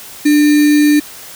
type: tone with sample-and-hold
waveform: sine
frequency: 296.2 Hz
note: D4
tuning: 15 cents sharp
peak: -6 dBFS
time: 0.25-1 s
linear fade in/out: 10 ms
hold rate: 2100 Hz
effects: white hiss -33 dBFS RMS until 1.35 s